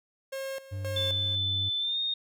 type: tone with tremolo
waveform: 45% pulse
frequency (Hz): 538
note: C5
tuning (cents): +48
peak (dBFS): -33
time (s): 0.32-1.36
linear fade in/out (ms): 10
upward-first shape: square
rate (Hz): 1.9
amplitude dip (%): 80
type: tone with vibrato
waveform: triangle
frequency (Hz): 96.6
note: G2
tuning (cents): -25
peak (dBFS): -30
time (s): 0.71-1.7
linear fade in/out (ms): 20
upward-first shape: square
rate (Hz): 2.2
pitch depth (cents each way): 11
type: tone with pitch glide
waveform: sine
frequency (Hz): 3520 to 3689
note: A7 to A#7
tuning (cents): 0 to -19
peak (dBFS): -27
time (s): 0.96-2.14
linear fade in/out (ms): 5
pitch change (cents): +81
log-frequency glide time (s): 1.79-1.99
effects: none